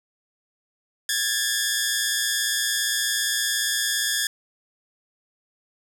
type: tone pair together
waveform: 10% pulse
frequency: 1642.6 / 1760 Hz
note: G#6 / A6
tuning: -20 / 0 cents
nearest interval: minor second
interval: 120 cents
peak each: -16 dBFS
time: 1.09-4.27 s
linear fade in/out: 2 ms
effects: none